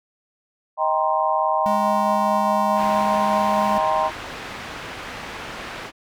sine chord, C minor seventh, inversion first, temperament just, 627.9 / 784.9 / 941.9 / 1046.5 Hz, Eb5 / G5 / Bb5 / C6, +16 / +2 / +18 / 0 cents, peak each -23 dBFS, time 0.77-4.11 s, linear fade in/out 50 ms
square tone, 207.7 Hz, G#3, in tune, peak -26 dBFS, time 1.66-3.78 s, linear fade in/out 0 ms
white low-pass noise, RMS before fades -34 dBFS, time 2.75-5.92 s, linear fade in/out 50 ms, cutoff 2200 Hz, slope 12 dB/octave
effects none

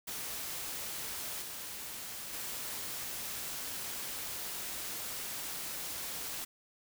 white noise with level steps, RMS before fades -40 / -43 / -40 dBFS, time 0.07-6.45 s, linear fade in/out 10 ms, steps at 1.42 / 2.33 s, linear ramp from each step 2 ms, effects none

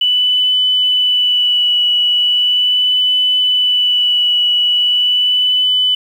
sine tone with vibrato, 2971 Hz, F#7, 6 cents sharp, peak -10 dBFS, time 0.01-5.95 s, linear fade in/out 5 ms, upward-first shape sine, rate 0.39 Hz, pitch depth 17 cents each way, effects 7-bit

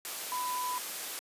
sine tone in noise, 997 Hz, B5, 16 cents sharp, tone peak -32 dBFS, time 0.32-0.78 s, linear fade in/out 0 ms, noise white, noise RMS -38 dBFS, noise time 0.05-1.19 s, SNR +3 dB, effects high-pass 300 Hz 12 dB/octave + resampled to 32000 Hz

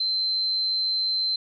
sine tone, 4097 Hz, C8, 37 cents flat, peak -22 dBFS, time 0-1.36 s, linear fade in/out 5 ms, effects none

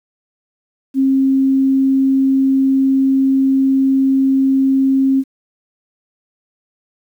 sine tone, 268.1 Hz, C4, 42 cents sharp, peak -10 dBFS, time 0.94-5.24 s, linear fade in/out 50 ms, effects 8-bit

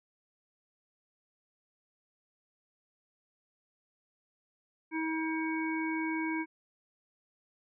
harmonic tone, 319.6 Hz, D#4, 47 cents sharp, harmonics 1 / 3 / 5 / 7, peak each -32 / -39 / -42 / -38 dBFS, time 4.91-6.46 s, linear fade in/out 50 ms, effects none

